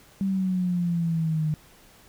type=exponential sweep; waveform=sine; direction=down; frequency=196 to 152.4 Hz; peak=-22 dBFS; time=0.21-1.54 s; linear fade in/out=0 ms; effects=pink hiss -54 dBFS RMS until 2.08 s